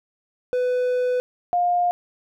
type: tone pair in turn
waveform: triangle / sine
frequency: 498.9 / 707.2 Hz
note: B4 / F5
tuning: +17 / +22 cents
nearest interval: tritone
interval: 605 cents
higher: second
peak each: -17 dBFS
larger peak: neither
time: 0.53-1.2 / 1.53-1.91 s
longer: first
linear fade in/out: 0 ms
effects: none